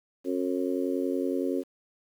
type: harmonic tone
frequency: 90.7 Hz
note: F#2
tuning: 34 cents flat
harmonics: 3 / 4 / 5 / 6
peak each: -29 / -31 / -33 / -35 dBFS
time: 0.24-1.64 s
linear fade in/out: 50 ms
effects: 9-bit